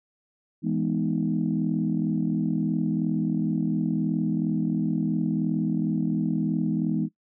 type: chord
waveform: sine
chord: E major seventh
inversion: none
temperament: equal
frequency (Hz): 164.81 / 207.7 / 246.9 / 311.1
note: E3 / G#3 / B3 / D#4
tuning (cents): 0 / 0 / 0 / 0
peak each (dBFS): -27 / -27 / -28 / -29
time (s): 0.62-7.09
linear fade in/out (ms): 50
effects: noise-tail reverb RT60 0.1 s tail -18 dB re dry + tanh soft clip ceiling -13 dBFS